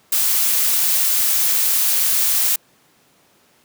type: noise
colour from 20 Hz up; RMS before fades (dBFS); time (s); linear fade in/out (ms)
blue; -17; 0.12-2.56; 5
effects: pink hiss -56 dBFS RMS until 3.64 s + high-pass 150 Hz 12 dB/octave